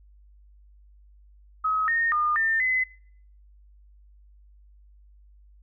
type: tone with pitch steps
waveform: sine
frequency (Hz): 1274 / 1841 / 1215 / 1801 / 2029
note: D#6 / A#6 / D#6 / A6 / B6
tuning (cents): +41 / -22 / -42 / +40 / +46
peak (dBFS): -21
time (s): 1.64-2.84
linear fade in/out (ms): 10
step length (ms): 240
effects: noise-tail reverb RT60 0.6 s tail -23 dB re dry + added 50 Hz sine -51 dBFS peak until 5.62 s